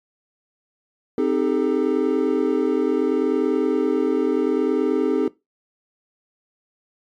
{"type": "chord", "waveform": "triangle", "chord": "A half-diminished seventh", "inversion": "first", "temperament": "equal with one note detuned", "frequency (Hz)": [261.6, 311.1, 399.3, 440], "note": ["C4", "Eb4", "G4", "A4"], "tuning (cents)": [0, 0, 32, 0], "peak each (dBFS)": -21, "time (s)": [1.18, 5.28], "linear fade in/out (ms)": 2, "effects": ["noise-tail reverb RT60 0.2 s tail -19 dB re dry", "MP3 96 kbps"]}